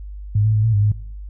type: tone with pitch steps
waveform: sine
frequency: 104.3 / 108.6 / 106.6 / 112.2 / 102.2 / 105.2 Hz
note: G#2 / A2 / G#2 / A2 / G#2 / G#2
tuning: +8 / -22 / +46 / +34 / -27 / +23 cents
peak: -13 dBFS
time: 0.35-0.92 s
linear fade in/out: 5 ms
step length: 95 ms
effects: noise-tail reverb RT60 0.6 s tail -22 dB re dry + added 50 Hz sine -30 dBFS peak until 1.29 s